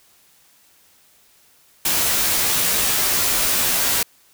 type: noise with comb filter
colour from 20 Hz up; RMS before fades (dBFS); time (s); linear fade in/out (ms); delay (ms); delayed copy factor
white; -19; 1.85-4.03; 5; 14; -0.8
effects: white hiss -55 dBFS RMS until 4.33 s